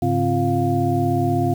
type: tone cluster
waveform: sine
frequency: 104.5 / 140.9 / 263.8 / 347.3 / 703 Hz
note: G#2 / C#3 / C4 / F4 / F5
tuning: +11 / +29 / +14 / -10 / +11 cents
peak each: -23 dBFS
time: 0.02-1.54 s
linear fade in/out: 5 ms
effects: 7-bit